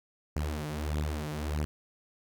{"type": "beating tone pair", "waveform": "sawtooth", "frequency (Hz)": [74.5, 76.1], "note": ["D2", "D#2"], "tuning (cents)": [25, -38], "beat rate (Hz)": 1.6, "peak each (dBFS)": [-30, -30], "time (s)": [0.36, 1.65], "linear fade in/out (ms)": 0, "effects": []}